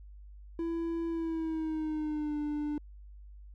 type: tone with pitch glide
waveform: triangle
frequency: 333.1 to 296.8 Hz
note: E4 to D4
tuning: +18 to +18 cents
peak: -29 dBFS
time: 0.59-2.78 s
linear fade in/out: 2 ms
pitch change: -200 cents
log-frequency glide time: 1.08-2.37 s
effects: added 50 Hz sine -47 dBFS peak until 3.54 s